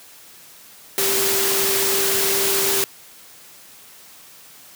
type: tone in noise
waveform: sine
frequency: 392 Hz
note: G4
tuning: in tune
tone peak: -24 dBFS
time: 0.98-2.84 s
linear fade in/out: 0 ms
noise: white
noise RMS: -20 dBFS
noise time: 0.98-2.84 s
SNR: -7 dB
effects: white hiss -45 dBFS RMS until 4.75 s + high-pass 100 Hz 12 dB/octave